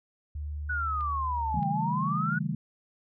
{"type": "tone", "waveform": "sine", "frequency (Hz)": 74.2, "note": "D2", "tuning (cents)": 18, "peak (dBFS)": -32, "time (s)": [0.35, 1.6], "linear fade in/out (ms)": 5}
{"type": "exponential two-way sweep", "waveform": "sine", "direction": "down then up", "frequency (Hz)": [1493, 784, 1493], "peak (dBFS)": -28, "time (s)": [0.69, 2.39], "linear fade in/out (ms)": 10, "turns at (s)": 1.68}
{"type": "clicks", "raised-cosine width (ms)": 0.3, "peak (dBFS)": -35, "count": 2, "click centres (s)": [1.009, 1.63]}
{"type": "chord", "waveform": "sine", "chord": "A dominant seventh", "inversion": "first", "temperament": "equal with one note detuned", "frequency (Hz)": [138.59, 161.42, 196, 220], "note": ["C#3", "E3", "G3", "A3"], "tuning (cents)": [0, -36, 0, 0], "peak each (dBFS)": [-34, -31, -34, -36], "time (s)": [1.54, 2.55], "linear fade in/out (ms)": 5}
{"effects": []}